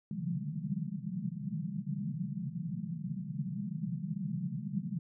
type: band-pass noise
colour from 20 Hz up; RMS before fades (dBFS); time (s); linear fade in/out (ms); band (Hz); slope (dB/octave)
white; -37; 0.11-4.99; 2; 130 to 210; 96
effects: none